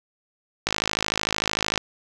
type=click train; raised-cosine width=0.2 ms; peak=-4 dBFS; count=60; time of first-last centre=0.67-1.777 s; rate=53.3 Hz; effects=none